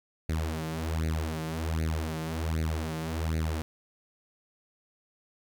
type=tone with flanger; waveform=sawtooth; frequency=79.8 Hz; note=D#2; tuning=44 cents sharp; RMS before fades=-31 dBFS; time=0.29-3.62 s; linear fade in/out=0 ms; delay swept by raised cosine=0.46 to 5.76 ms; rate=1.3 Hz; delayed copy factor=+0.9; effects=none